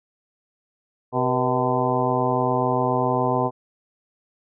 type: harmonic tone with a mistuned harmonic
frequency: 127.2 Hz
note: C3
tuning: 48 cents flat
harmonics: 1 / 2 / 3 / 4 / 5 / 6 / 7 / 8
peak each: -27 / -27 / -27 / -27 / -27 / -27 / -27 / -27 dBFS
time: 1.12-3.51 s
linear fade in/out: 50 ms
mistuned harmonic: 4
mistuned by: -81 cents
effects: none